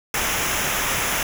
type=noise with comb filter; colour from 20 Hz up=pink; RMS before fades=-23 dBFS; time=0.14-1.23 s; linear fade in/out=2 ms; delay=0.23 ms; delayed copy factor=-0.65; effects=none